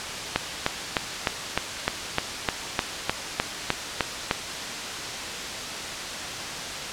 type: click train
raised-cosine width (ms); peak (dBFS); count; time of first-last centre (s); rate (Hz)
0.3; -4; 14; 0.36-4.311; 3.29
effects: white hiss -31 dBFS RMS until 6.92 s + low-pass 6000 Hz 12 dB/octave